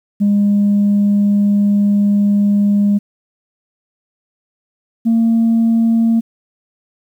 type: tone pair in turn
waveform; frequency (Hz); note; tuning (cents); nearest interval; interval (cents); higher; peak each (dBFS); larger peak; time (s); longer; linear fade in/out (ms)
sine; 203.7 / 228; G#3 / A#3; -33 / -38; major second; 195; second; -8; neither; 0.2-2.99 / 5.05-6.21; first; 20
effects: tanh soft clip ceiling -7 dBFS + 8-bit